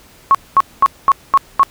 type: tone bursts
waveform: sine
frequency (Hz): 1099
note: C#6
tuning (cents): -15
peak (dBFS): -5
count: 6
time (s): 0.31-1.632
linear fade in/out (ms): 0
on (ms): 37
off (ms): 220
effects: pink hiss -45 dBFS RMS until 1.7 s